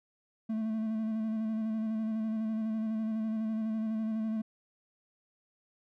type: tone with vibrato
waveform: triangle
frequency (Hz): 220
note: A3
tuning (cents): 0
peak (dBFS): -28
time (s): 0.49-4.42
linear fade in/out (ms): 10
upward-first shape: square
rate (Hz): 12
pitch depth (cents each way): 21
effects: none